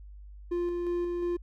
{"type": "tone with tremolo", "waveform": "triangle", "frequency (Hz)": 349.2, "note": "F4", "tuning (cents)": 0, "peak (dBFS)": -25, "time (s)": [0.51, 1.37], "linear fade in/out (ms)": 10, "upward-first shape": "square", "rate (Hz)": 2.8, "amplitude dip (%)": 25, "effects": ["added 50 Hz sine -44 dBFS peak until 1.42 s"]}